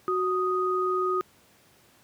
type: tone pair together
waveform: sine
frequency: 370 / 1244.5 Hz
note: F#4 / D#6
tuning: 0 / 0 cents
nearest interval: octave + major sixth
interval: 2100 cents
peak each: -26 / -26 dBFS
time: 0.08-1.21 s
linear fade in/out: 0 ms
effects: pink hiss -59 dBFS RMS until 2.03 s + high-pass 100 Hz 12 dB/octave